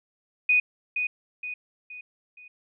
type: tone with echo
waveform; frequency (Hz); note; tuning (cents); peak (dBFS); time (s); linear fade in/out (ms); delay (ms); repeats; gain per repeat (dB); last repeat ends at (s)
sine; 2483; D#7; -4; -17; 0.49-0.6; 5; 470; 4; -7; 2.48
effects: none